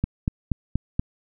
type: click train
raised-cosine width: 5 ms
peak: -9 dBFS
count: 5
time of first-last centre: 0.04-0.995 s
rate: 4.19 Hz
effects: none